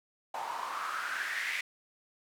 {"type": "noise with band-pass filter sweep", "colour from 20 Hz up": "white", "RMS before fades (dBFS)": -36, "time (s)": [0.34, 1.61], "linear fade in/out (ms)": 5, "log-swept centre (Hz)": [820, 2200], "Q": 5.8, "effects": []}